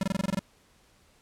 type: tone bursts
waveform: square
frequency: 192.7 Hz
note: G3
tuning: 29 cents flat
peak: -25 dBFS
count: 9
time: 0.01-0.392 s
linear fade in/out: 2 ms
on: 22 ms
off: 23 ms
effects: pink hiss -62 dBFS RMS until 1.21 s + low-pass 11000 Hz 12 dB/octave